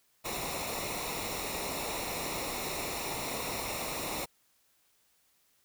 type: noise with comb filter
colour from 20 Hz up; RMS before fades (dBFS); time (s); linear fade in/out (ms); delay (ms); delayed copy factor
pink; -36; 0.24-4.26; 20; 0.63; -0.7
effects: white hiss -70 dBFS RMS until 5.64 s